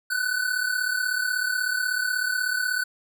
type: tone pair together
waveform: square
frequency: 1480 / 1516.3 Hz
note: F#6 / F#6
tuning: 0 / +42 cents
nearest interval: unison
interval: 42 cents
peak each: -27 dBFS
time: 0.1-2.84 s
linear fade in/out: 10 ms
effects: none